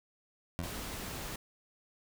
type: tone with exponential decay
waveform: 20% pulse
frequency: 84.9 Hz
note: F2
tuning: 48 cents flat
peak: -26 dBFS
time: 0.59-0.78 s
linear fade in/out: 0 ms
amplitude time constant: 41 ms
type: noise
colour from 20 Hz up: pink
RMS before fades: -41 dBFS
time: 0.63-1.36 s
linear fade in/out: 5 ms
effects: none